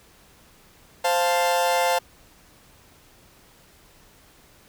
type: chord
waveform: 40% pulse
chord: F major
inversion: second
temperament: equal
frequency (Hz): 523.3 / 698.5 / 880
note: C5 / F5 / A5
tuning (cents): 0 / 0 / 0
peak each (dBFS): -23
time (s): 1.04-1.99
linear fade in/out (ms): 10
effects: pink hiss -54 dBFS RMS until 4.68 s